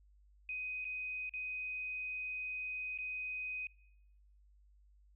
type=tone with dropouts; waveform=sine; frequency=2506 Hz; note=D#7; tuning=12 cents sharp; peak=-38 dBFS; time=0.49-3.67 s; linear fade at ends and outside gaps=2 ms; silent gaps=0.845-0.851 / 1.294-1.337 / 2.977-2.986 s; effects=noise-tail reverb RT60 0.9 s tail -25 dB re dry + added 50 Hz sine -62 dBFS peak until 5.15 s